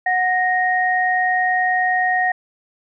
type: tone pair together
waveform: sine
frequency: 735.1 / 1864.7 Hz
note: F#5 / A#6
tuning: -11 / 0 cents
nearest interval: octave + major third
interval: 1611 cents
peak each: -18 dBFS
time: 0.06-2.32 s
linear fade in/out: 5 ms
effects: none